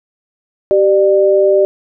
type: tone pair together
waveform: sine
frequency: 387.8 / 597 Hz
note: G4 / D5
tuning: -19 / +28 cents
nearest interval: perfect fifth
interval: 747 cents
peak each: -10 dBFS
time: 0.71-1.65 s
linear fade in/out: 0 ms
effects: none